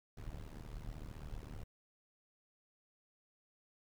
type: noise with amplitude modulation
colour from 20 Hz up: brown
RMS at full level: -43 dBFS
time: 0.17-1.64 s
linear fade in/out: 5 ms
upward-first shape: sine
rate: 75.5 Hz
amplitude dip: 95%
effects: none